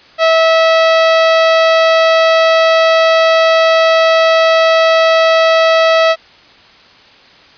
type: tone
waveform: sawtooth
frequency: 650 Hz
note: E5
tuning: 24 cents flat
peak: -3 dBFS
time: 0.18-6.16 s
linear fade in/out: 50 ms
effects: white hiss -42 dBFS RMS until 7.57 s + resampled to 11025 Hz